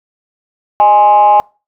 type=tone with frequency modulation; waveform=sine; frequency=830.6 Hz; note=G#5; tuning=in tune; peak=-3 dBFS; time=0.8-1.4 s; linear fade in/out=0 ms; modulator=217 Hz; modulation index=0.55; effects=noise-tail reverb RT60 0.3 s tail -26 dB re dry + tanh soft clip ceiling 0 dBFS